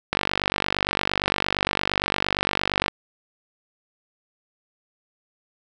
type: click train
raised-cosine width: 0.3 ms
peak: -4 dBFS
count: 135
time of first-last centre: 0.13-2.882 s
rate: 48.7 Hz
effects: none